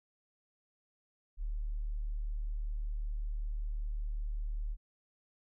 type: tone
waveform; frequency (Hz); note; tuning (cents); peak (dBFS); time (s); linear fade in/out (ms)
sine; 37.38; D1; +31; -33; 1.37-4.77; 50
effects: none